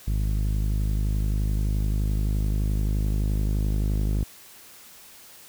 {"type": "tone with low-pass filter sweep", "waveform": "sawtooth", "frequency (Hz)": 51.6, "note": "G#1", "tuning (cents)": -10, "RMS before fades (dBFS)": -24, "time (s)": [0.07, 4.24], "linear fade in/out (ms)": 10, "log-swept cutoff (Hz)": [170, 290], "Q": 0.72, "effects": ["white hiss -48 dBFS RMS until 5.48 s"]}